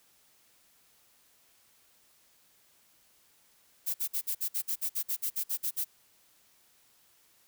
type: noise bursts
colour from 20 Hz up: violet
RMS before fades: -31 dBFS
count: 15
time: 3.86-5.847 s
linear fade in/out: 20 ms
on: 83 ms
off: 53 ms
effects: white hiss -65 dBFS RMS until 7.47 s